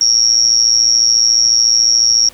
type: tone with amplitude modulation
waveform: sine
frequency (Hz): 5588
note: F8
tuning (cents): 0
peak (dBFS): -4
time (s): 0.01-2.29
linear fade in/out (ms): 2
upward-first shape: sine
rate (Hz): 114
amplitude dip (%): 95
effects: pink hiss -41 dBFS RMS until 2.33 s